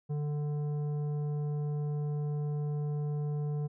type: tone with tanh clipping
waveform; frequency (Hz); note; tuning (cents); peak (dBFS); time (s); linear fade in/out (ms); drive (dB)
sine; 147.7; D3; +10; -32; 0.09-3.68; 20; 10
effects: none